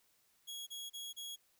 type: tone bursts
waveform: sawtooth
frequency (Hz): 3322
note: G#7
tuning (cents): 0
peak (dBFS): -40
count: 4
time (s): 0.47-1.363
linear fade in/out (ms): 20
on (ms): 200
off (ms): 31
effects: white hiss -73 dBFS RMS until 1.59 s